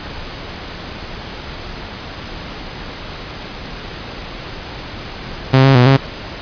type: tone with pitch steps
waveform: sawtooth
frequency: 132.2 / 135.4 / 123.6 / 135.4 Hz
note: C3 / C#3 / B2 / C#3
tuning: +18 / -40 / +2 / -40 cents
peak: -3 dBFS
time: 5.53-5.97 s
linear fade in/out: 10 ms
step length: 110 ms
effects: pink hiss -29 dBFS RMS until 6.41 s + resampled to 11025 Hz